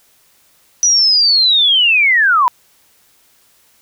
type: linear sweep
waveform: sine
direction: down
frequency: 5920 to 947 Hz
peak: -8 dBFS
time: 0.83-2.48 s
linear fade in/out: 0 ms
effects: white hiss -53 dBFS RMS until 3.81 s